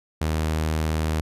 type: tone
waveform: sawtooth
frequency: 78.5 Hz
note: D#2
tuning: 16 cents sharp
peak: -18 dBFS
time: 0.21-1.21 s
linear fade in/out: 5 ms
effects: resampled to 32000 Hz